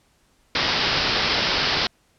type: low-pass noise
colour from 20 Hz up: white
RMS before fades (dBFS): -22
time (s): 0.55-1.87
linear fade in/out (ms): 2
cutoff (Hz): 5300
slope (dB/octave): 96
effects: pink hiss -62 dBFS RMS until 2.18 s + low-pass 11000 Hz 12 dB/octave